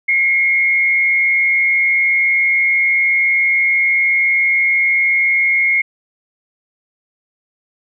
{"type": "tone with frequency modulation", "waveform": "sine", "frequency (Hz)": 2153, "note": "C7", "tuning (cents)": 49, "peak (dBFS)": -11, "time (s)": [0.08, 5.82], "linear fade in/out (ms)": 10, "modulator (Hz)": 127, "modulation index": 0.43, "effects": []}